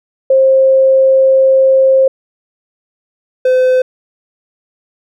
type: tone pair in turn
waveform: sine / triangle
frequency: 531 / 511.4 Hz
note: C5 / C5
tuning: +25 / -40 cents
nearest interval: minor second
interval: 65 cents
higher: first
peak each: -5 dBFS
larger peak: neither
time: 0.3-2.08 / 3.45-3.82 s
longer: first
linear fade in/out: 5 ms
effects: none